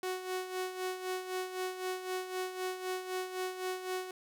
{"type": "tone with tremolo", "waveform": "sawtooth", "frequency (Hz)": 370, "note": "F#4", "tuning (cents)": 0, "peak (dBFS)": -29, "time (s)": [0.03, 4.11], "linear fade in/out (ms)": 2, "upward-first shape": "sine", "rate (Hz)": 3.9, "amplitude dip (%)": 65, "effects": []}